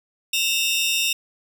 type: tone cluster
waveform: sawtooth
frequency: 2651 / 2819 / 3676 Hz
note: E7 / F7 / A#7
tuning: +9 / +16 / -25 cents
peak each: -21 dBFS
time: 0.33-1.13 s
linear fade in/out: 5 ms
effects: none